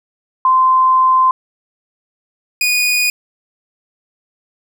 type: tone pair in turn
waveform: sine / sawtooth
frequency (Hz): 1037 / 2466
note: C6 / D#7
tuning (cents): -16 / -16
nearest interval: octave + minor third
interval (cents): 1500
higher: second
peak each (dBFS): -8 / -9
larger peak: first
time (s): 0.45-1.31 / 2.61-3.1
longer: first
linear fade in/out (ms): 2
effects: none